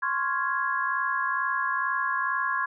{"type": "chord", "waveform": "sine", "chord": "Db major seventh", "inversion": "third", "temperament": "equal", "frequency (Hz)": [1046.5, 1108.7, 1396.9, 1661.2], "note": ["C6", "Db6", "F6", "Ab6"], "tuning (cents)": [0, 0, 0, 0], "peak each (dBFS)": [-29, -31, -34, -28], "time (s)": [0.02, 2.66], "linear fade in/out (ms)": 10, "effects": []}